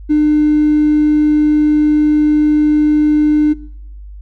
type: tone with hard clipping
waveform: triangle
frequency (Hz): 301.1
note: D4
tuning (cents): +43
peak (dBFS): -8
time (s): 0.09-3.54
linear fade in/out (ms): 20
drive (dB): 3
effects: noise-tail reverb RT60 0.9 s tail -24 dB re dry + added 50 Hz sine -29 dBFS peak until 4.21 s